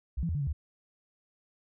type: tone with pitch steps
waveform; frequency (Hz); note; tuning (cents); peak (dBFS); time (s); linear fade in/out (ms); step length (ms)
sine; 64.1 / 167.3 / 82.8 / 146 / 138.7 / 74.9; C2 / E3 / E2 / D3 / C#3 / D2; -35 / +26 / +8 / -10 / +1 / +35; -28; 0.17-0.53; 10; 60
effects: none